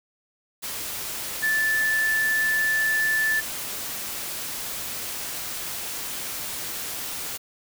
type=tone in noise; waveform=sine; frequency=1752 Hz; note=A6; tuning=8 cents flat; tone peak=-20 dBFS; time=1.42-3.41 s; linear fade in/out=20 ms; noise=white; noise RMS=-32 dBFS; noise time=0.62-7.38 s; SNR=+9 dB; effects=none